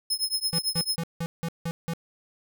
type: tone with tremolo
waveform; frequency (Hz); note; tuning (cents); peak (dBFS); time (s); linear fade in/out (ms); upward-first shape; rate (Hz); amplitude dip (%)
sawtooth; 5170; E8; -34; -19; 0.1-0.96; 5; triangle; 9; 100
type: tone bursts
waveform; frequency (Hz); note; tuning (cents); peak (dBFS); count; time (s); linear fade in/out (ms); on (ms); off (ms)
square; 166.9; E3; +22; -28; 7; 0.53-1.935; 0; 55; 170
effects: none